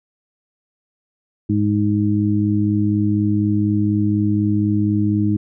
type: harmonic tone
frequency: 104.1 Hz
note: G#2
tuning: 5 cents sharp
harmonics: 1 / 2 / 3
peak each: -19 / -19 / -19 dBFS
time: 1.49-5.37 s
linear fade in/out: 10 ms
effects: none